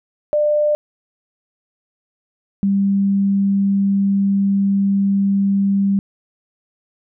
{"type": "tone pair in turn", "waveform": "sine", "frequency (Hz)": [597, 197.62], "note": ["D5", "G3"], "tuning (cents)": [28, 14], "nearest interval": "octave + perfect fifth", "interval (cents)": 1914, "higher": "first", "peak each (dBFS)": -13, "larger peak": "neither", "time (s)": [[0.33, 0.75], [2.63, 5.99]], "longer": "second", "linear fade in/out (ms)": 0, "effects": []}